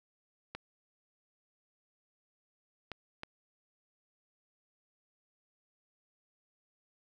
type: clicks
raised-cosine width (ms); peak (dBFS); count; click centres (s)
0.3; -24; 3; 0.55 / 2.917 / 3.234
effects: none